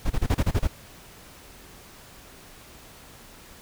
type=noise bursts; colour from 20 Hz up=brown; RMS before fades=-21 dBFS; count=8; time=0.05-0.676 s; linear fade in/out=10 ms; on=52 ms; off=30 ms; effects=pink hiss -48 dBFS RMS until 3.61 s